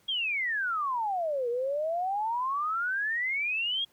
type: exponential two-way sweep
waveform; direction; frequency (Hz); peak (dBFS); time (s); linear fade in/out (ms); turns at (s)
sine; down then up; 3322 to 466.2 to 3322; -27; 0.08-3.85; 10; 1.49
effects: pink hiss -65 dBFS RMS until 3.92 s + high-pass 80 Hz 12 dB/octave